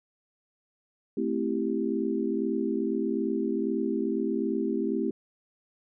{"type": "chord", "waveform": "sine", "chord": "A minor seventh", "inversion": "none", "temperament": "equal", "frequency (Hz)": [220, 261.6, 329.6, 392], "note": ["A3", "C4", "E4", "G4"], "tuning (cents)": [0, 0, 0, 0], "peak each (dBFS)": -31, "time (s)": [1.17, 5.11], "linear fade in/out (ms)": 5, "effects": []}